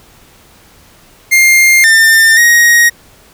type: tone with pitch steps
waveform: 45% pulse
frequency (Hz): 2116 / 1798 / 1882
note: C7 / A6 / A#6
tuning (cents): +19 / +37 / +16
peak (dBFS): -4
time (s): 1.31-2.9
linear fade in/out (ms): 20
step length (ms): 530
effects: pink hiss -43 dBFS RMS until 3.33 s